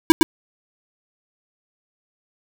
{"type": "tone with echo", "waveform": "square", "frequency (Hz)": 323.3, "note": "E4", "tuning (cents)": -34, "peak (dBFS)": -6, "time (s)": [0.1, 0.12], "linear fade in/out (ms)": 0, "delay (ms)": 110, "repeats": 1, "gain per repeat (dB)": -2, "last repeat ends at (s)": 0.23, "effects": []}